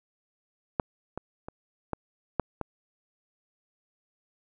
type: clicks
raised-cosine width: 1 ms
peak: -10 / -20 / -24 / -15 / -10 / -17 dBFS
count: 6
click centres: 0.798 / 1.176 / 1.485 / 1.933 / 2.397 / 2.613 s
effects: none